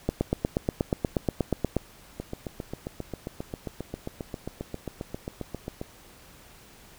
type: two click trains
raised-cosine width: 2 ms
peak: -19 / -10 dBFS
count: 28 / 15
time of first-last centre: 2.2-5.814 / 0.09-1.767 s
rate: 7.47 / 8.35 Hz
effects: pink hiss -52 dBFS RMS until 6.98 s